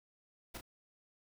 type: noise with echo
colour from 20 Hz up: pink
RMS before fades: -44 dBFS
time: 0.54-0.58 s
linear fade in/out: 10 ms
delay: 31 ms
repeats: 1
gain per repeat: -6 dB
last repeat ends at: 0.611 s
effects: none